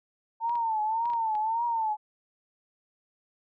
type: tone with vibrato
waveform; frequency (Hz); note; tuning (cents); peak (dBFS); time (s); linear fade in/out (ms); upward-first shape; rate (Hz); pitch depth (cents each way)
sine; 899; A5; +37; -25; 0.4-1.97; 50; triangle; 1.8; 110
type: clicks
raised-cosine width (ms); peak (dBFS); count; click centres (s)
0.3; -31; 6; 0.495 / 0.555 / 1.056 / 1.101 / 1.135 / 1.352
effects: none